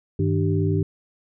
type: tone cluster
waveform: sine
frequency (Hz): 98.7 / 157 / 298.4 / 389.3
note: G2 / D#3 / D4 / G4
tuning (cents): +12 / +16 / +28 / -12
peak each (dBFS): -22 / -23 / -27 / -26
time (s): 0.19-0.83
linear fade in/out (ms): 5
effects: none